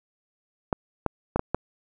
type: clicks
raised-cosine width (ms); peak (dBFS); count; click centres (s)
1; -9; 5; 0.728 / 1.063 / 1.36 / 1.394 / 1.546
effects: none